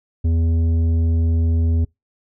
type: tone with tanh clipping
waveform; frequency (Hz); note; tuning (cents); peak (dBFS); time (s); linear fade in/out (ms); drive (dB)
sine; 82.41; E2; 0; -16; 0.24-1.85; 10; 9
effects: noise-tail reverb RT60 0.2 s tail -26 dB re dry